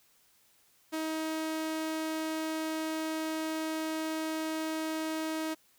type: tone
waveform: sawtooth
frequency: 316.7 Hz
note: D#4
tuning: 31 cents sharp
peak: -28 dBFS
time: 0.92-5.55 s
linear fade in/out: 20 ms
effects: white hiss -66 dBFS RMS until 5.78 s